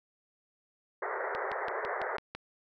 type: band-pass noise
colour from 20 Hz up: pink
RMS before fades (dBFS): -35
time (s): 1.02-2.17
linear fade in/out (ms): 5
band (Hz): 380 to 2000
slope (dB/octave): 96
type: click train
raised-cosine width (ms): 0.3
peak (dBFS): -22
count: 7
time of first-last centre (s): 1.35-2.35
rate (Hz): 6
effects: none